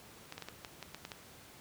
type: clicks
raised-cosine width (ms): 0.2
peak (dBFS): -25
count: 9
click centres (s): 0.324 / 0.38 / 0.423 / 0.486 / 0.648 / 0.827 / 0.946 / 1.051 / 1.118
effects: pink hiss -55 dBFS RMS until 1.6 s + high-pass 80 Hz 12 dB/octave